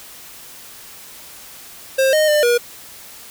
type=tone with pitch steps; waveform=square; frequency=532 / 617 / 599 / 479.3 Hz; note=C5 / D#5 / D5 / A#4; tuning=+29 / -15 / +34 / +48 cents; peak=-13 dBFS; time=1.98-2.58 s; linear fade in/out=10 ms; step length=150 ms; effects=white hiss -39 dBFS RMS until 3.3 s